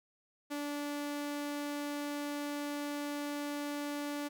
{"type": "tone", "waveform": "sawtooth", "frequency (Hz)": 290.4, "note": "D4", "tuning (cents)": -19, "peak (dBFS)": -32, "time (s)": [0.5, 4.29], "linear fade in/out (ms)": 20, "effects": []}